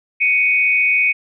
sine tone pair together, 2231 / 2496 Hz, C#7 / D#7, +11 / +5 cents, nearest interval major second, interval 194 cents, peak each -15 dBFS, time 0.2-1.13 s, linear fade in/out 20 ms, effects none

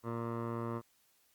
15% pulse tone with low-pass filter, 116.54 Hz, A#2, in tune, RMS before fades -38 dBFS, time 0.03-0.82 s, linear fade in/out 50 ms, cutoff 1100 Hz, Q 2, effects white hiss -71 dBFS RMS until 1.34 s + Opus 48 kbps

